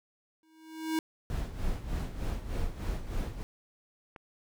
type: tone with exponential growth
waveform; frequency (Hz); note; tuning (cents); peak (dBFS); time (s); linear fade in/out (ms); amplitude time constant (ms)
square; 318.8; D#4; +42; -26; 0.43-0.99; 1; 120
type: noise with tremolo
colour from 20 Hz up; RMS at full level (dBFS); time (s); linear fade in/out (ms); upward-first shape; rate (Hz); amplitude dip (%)
brown; -31; 1.3-3.43; 0; sine; 3.3; 70
type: click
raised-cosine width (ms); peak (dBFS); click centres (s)
0.5; -31; 4.162
effects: none